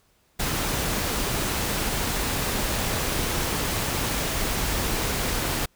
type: noise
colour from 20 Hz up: pink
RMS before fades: -26 dBFS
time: 0.39-5.66 s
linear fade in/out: 10 ms
effects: pink hiss -64 dBFS RMS until 5.75 s